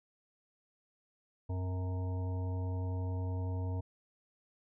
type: harmonic tone with a mistuned harmonic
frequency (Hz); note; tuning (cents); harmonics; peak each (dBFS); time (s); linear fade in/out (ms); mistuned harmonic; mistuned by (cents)
92.5; F#2; 0; 1 / 3 / 5 / 7 / 9 / 10; -33 / -45 / -48 / -51 / -57 / -52; 1.49-3.81; 10; 3; -69
effects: none